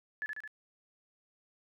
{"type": "tone with echo", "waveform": "sine", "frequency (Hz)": 1719, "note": "A6", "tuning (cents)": -41, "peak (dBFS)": -33, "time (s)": [0.22, 0.26], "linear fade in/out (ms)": 0, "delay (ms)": 72, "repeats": 3, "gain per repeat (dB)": -3, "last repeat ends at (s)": 0.476, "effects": []}